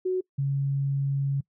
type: tone pair in turn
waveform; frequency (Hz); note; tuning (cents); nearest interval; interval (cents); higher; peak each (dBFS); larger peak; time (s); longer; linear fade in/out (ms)
sine; 370 / 138.59; F#4 / C#3; 0 / 0; octave + perfect fourth; 1700; first; -23; neither; 0.05-0.21 / 0.38-1.41; second; 10
effects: noise-tail reverb RT60 0.1 s tail -23 dB re dry